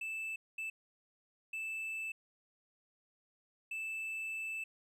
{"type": "tone bursts at uneven times", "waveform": "triangle", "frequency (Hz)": 2637, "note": "E7", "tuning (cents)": 0, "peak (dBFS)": -36, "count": 4, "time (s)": [[0.01, 0.36], [0.58, 0.7], [1.53, 2.12], [3.71, 4.64]], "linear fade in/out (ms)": 5, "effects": []}